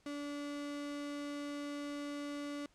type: tone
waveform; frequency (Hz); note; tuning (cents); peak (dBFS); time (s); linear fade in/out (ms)
35% pulse; 288.8; D4; -29; -38; 0.06-2.66; 2
effects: pink hiss -70 dBFS RMS until 2.74 s + low-pass 8000 Hz 12 dB/octave